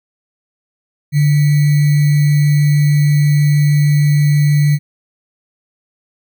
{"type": "tone with sample-and-hold", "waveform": "sine", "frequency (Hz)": 146.83, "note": "D3", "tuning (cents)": 0, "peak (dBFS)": -8, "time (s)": [1.12, 4.79], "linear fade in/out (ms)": 50, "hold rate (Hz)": 2100, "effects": []}